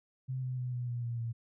sine tone with pitch steps, 130 / 127.55 / 125.14 / 122.77 / 120.46 / 118.18 / 115.95 Hz, C3 / C3 / B2 / B2 / B2 / A#2 / A#2, -11 / -44 / +23 / -10 / -43 / +24 / -9 cents, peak -33 dBFS, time 0.28-1.33 s, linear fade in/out 20 ms, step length 150 ms, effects none

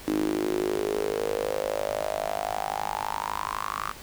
sawtooth tone with high-pass filter sweep, 51.91 Hz, G#1, in tune, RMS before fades -29 dBFS, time 0.07-3.92 s, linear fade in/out 10 ms, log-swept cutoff 300 to 1200 Hz, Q 7.5, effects pink hiss -44 dBFS RMS until 4.02 s

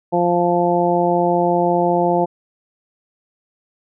harmonic tone, 174.61 Hz, F3, in tune, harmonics 1 / 2 / 3 / 4 / 5, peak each -22 / -19 / -20 / -19 / -21 dBFS, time 0.12-2.26 s, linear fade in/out 20 ms, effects none

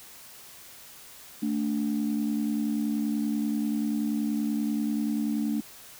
sine tone pair together, 220.7 / 291.1 Hz, A3 / D4, +5 / -15 cents, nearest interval perfect fourth, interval 480 cents, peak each -26 / -28 dBFS, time 1.42-5.61 s, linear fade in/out 10 ms, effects tanh soft clip ceiling -19 dBFS + white hiss -48 dBFS RMS until 5.99 s

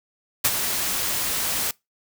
white noise with ADSR envelope, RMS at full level -17 dBFS, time 0.44-1.71 s, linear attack 11 ms, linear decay 43 ms, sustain -8 dB, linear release 3 ms, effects noise-tail reverb RT60 0.2 s tail -24 dB re dry

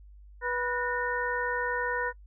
harmonic tone with a mistuned harmonic, 489.7 Hz, B4, 15 cents flat, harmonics 1 / 2 / 3 / 4, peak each -33 / -33 / -33 / -33 dBFS, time 0.41-2.13 s, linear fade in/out 50 ms, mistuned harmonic 4, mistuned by -120 cents, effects noise-tail reverb RT60 0.1 s tail -26 dB re dry + added 50 Hz sine -48 dBFS peak until 2.26 s

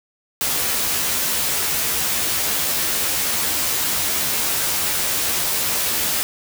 white noise with comb filter, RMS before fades -21 dBFS, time 0.41-6.23 s, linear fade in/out 0 ms, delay 13 ms, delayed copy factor +0.65, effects none

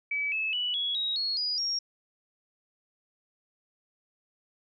sine tone with pitch steps, 2291 / 2601 / 2954 / 3354 / 3809 / 4325 / 4911 / 5576 Hz, D7 / E7 / F#7 / G#7 / A#7 / C#8 / D#8 / F8, -44 / -24 / -3 / +16 / +37 / -43 / -23 / -4 cents, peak -27 dBFS, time 0.11-1.79 s, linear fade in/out 5 ms, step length 210 ms, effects none

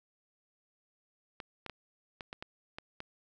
clicks, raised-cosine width 0.3 ms, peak -25 dBFS, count 8, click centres 1.402 / 1.663 / 1.697 / 2.208 / 2.329 / 2.425 / 2.785 / 3.004 s, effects none

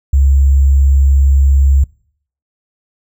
sine tone with sample-and-hold, 68.6 Hz, C#2, 17 cents flat, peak -6 dBFS, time 0.13-1.84 s, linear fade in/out 5 ms, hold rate 7350 Hz, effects noise-tail reverb RT60 0.6 s tail -24 dB re dry

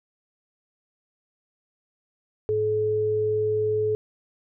sine tone pair together, 107.2 / 428.8 Hz, A2 / A4, -45 / -45 cents, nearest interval 2 octaves, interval 2400 cents, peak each -32 / -21 dBFS, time 2.49-3.95 s, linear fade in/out 0 ms, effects none

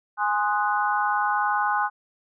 sine chord, Ab dominant seventh, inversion none, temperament equal, 830.6 / 1046.5 / 1244.5 / 1480 Hz, Ab5 / C6 / Eb6 / Gb6, 0 / 0 / 0 / 0 cents, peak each -24 / -27 / -28 / -27 dBFS, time 0.17-1.9 s, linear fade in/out 50 ms, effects none

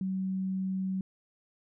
sine tone, 189.3 Hz, F#3, 40 cents sharp, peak -29 dBFS, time 0.01-1.01 s, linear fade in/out 2 ms, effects none

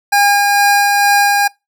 25% pulse tone with tremolo, 811 Hz, G#5, 41 cents flat, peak -4 dBFS, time 0.12-1.48 s, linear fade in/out 10 ms, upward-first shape sine, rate 2.2 Hz, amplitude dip 25%, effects noise-tail reverb RT60 0.2 s tail -23 dB re dry

